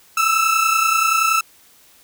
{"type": "tone pair together", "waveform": "30% pulse", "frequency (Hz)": [1305, 1335.5], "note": ["E6", "E6"], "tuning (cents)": [-18, 22], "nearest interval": "unison", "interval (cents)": 40, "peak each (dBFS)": -15, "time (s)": [0.17, 1.41], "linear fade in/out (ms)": 5, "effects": ["white hiss -51 dBFS RMS until 2.03 s"]}